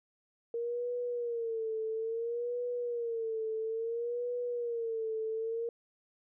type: tone with vibrato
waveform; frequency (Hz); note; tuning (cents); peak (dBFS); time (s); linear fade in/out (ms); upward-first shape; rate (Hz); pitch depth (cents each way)
sine; 463.8; A#4; -9; -32; 0.54-5.69; 2; sine; 0.59; 89
effects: none